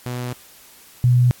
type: tone pair in turn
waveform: sawtooth / sine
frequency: 123.47 / 123.47 Hz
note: B2 / B2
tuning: 0 / 0 cents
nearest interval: unison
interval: 0 cents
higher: neither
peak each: -21 / -11 dBFS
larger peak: second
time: 0.06-0.33 / 1.04-1.31 s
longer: neither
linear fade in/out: 0 ms
effects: white hiss -47 dBFS RMS until 1.4 s + AAC 64 kbps